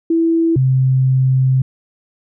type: tone pair in turn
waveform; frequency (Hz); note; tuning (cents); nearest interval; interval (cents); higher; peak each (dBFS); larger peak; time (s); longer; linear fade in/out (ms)
sine; 330 / 130.96; E4 / C3; +2 / +2; octave + major third; 1600; first; -11 / -10; second; 0.1-0.56 / 0.56-1.62; second; 5
effects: none